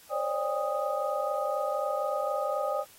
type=tone cluster; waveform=sine; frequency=525 / 552 / 596 / 804 / 1246 Hz; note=C5 / C#5 / D5 / G5 / D#6; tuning=+6 / -7 / +25 / +44 / +2 cents; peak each=-36 / -35 / -31 / -34 / -34 dBFS; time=0.09-2.85 s; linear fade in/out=50 ms; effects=white hiss -55 dBFS RMS until 2.98 s + AAC 48 kbps